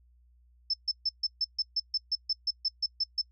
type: tone bursts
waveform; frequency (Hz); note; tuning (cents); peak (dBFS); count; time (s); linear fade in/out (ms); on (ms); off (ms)
sine; 5274; E8; 0; -25; 15; 0.7-3.215; 5; 37; 140
effects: noise-tail reverb RT60 0.1 s tail -24 dB re dry + added 60 Hz sine -59 dBFS peak until 3.31 s